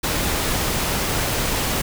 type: noise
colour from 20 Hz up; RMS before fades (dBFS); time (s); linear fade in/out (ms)
pink; -22; 0.03-1.82; 10
effects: none